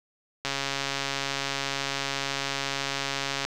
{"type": "click train", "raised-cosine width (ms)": 0.2, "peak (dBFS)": -11, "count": 415, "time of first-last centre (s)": [0.45, 3.45], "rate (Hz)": 138, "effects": []}